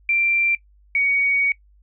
sine tone pair in turn, 2360 / 2244 Hz, D7 / C#7, +8 / +21 cents, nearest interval minor second, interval 87 cents, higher first, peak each -16 dBFS, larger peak neither, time 0.09-0.55 / 0.95-1.52 s, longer second, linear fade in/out 2 ms, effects noise-tail reverb RT60 0.1 s tail -20 dB re dry + added 50 Hz sine -51 dBFS peak until 1.82 s

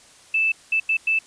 sine tone bursts at uneven times, 2637 Hz, E7, in tune, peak -17 dBFS, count 4, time 0.34-0.52 / 0.72-0.8 / 0.89-0.97 / 1.07-1.19 s, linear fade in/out 5 ms, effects white hiss -50 dBFS RMS until 1.26 s + resampled to 22050 Hz

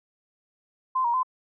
sine tone with pitch steps, 1035 / 945 / 1026 Hz, C6 / A#5 / C6, -19 / +23 / -34 cents, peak -21 dBFS, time 0.95-1.232 s, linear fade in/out 10 ms, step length 94 ms, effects none

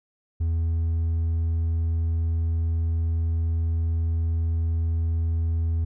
sine tone with hard clipping, 82.41 Hz, E2, in tune, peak -22 dBFS, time 0.4-5.85 s, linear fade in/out 10 ms, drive 2 dB, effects none

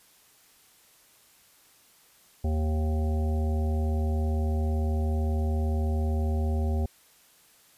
harmonic tone, 77.78 Hz, D#2, in tune, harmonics 1 / 3 / 5 / 7 / 9 / 10, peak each -24 / -34 / -38 / -41 / -43 / -44 dBFS, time 2.44-6.86 s, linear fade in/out 5 ms, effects white hiss -59 dBFS RMS until 7.77 s + resampled to 32000 Hz

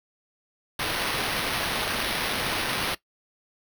white noise with sample-and-hold, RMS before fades -28 dBFS, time 0.79-2.95 s, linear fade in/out 5 ms, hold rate 7350 Hz, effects noise-tail reverb RT60 0.1 s tail -18 dB re dry

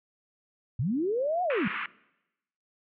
sine linear two-way sweep, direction up then down, 101.9 to 744 to 160.8 Hz, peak -25 dBFS, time 0.79-1.68 s, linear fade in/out 5 ms, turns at 1.43 s
pink band-pass noise, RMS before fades -34 dBFS, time 1.5-1.86 s, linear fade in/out 2 ms, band 1100 to 2700 Hz, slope 48 dB/octave
effects noise-tail reverb RT60 0.9 s tail -22 dB re dry

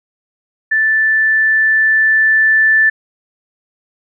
sine tone with level ramp, 1760 Hz, A6, in tune, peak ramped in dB -10 to -7 dBFS, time 0.71-2.9 s, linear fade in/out 10 ms, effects none

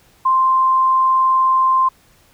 sine tone, 1046.5 Hz, C6, in tune, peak -11 dBFS, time 0.25-1.89 s, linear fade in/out 10 ms, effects pink hiss -53 dBFS RMS until 2.33 s

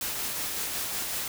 white noise with tremolo, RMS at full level -31 dBFS, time 0.01-1.28 s, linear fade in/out 2 ms, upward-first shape sine, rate 5.4 Hz, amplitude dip 25%, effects none

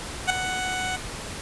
15% pulse tone with ADSR envelope, 742 Hz, F#5, 5 cents sharp, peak -9 dBFS, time 0.27-0.97 s, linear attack 31 ms, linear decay 4 ms, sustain -11 dB, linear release 16 ms, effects pink hiss -35 dBFS RMS until 1.41 s + resampled to 24000 Hz

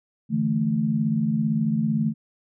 sine chord, D suspended second, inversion none, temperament equal, 146.83 / 164.81 / 220 Hz, D3 / E3 / A3, 0 / 0 / 0 cents, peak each -27 / -26 / -22 dBFS, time 0.29-2.14 s, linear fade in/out 50 ms, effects none

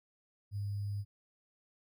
sine tone with sample-and-hold, 101.4 Hz, G#2, 41 cents flat, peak -34 dBFS, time 0.51-1.05 s, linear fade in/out 50 ms, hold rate 4900 Hz, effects none

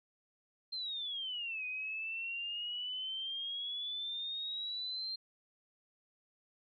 sine exponential two-way sweep, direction down then up, 4186 to 2489 to 4186 Hz, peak -37 dBFS, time 0.72-5.16 s, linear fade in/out 10 ms, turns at 1.65 s, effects none

